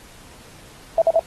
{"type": "tone bursts", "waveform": "sine", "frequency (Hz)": 659.3, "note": "E5", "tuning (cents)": 0, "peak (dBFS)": -11, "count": 3, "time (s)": [0.98, 1.194], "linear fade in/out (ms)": 2, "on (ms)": 38, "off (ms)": 50, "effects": ["pink hiss -46 dBFS RMS until 1.26 s", "AAC 32 kbps"]}